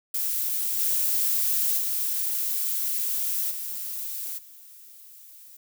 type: noise with level steps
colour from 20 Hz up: violet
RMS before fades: -27 / -24 / -27 / -33 / -48 dBFS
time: 0.14-5.57 s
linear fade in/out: 5 ms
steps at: 0.78 / 1.77 / 3.5 / 4.37 s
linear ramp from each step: 20 ms
effects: none